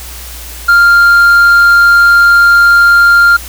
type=tone with tanh clipping; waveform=sine; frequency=1396.9 Hz; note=F6; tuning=in tune; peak=-3 dBFS; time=0.68-3.37 s; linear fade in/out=10 ms; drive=3 dB; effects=added 60 Hz sine -27 dBFS peak until 3.48 s + white hiss -28 dBFS RMS until 3.48 s